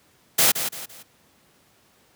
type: noise with echo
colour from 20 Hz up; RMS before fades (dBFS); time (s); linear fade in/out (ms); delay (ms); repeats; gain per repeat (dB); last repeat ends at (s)
white; -17; 0.38-0.52; 10; 170; 3; -9; 1.03
effects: pink hiss -59 dBFS RMS until 2.15 s + high-pass 100 Hz 12 dB/octave